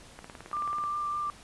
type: click train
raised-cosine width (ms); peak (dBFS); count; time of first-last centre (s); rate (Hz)
0.5; -28; 13; 0.19-0.839; 18.5
type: tone with vibrato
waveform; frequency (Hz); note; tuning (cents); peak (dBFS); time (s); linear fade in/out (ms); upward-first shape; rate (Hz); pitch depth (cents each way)
sine; 1185; D6; +15; -29; 0.53-1.3; 0; sine; 5; 11
effects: pink hiss -52 dBFS RMS until 1.43 s + resampled to 24000 Hz